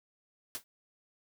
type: noise with exponential decay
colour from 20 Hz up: white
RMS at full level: -34 dBFS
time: 0.55-0.64 s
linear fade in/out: 0 ms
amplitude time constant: 19 ms
effects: none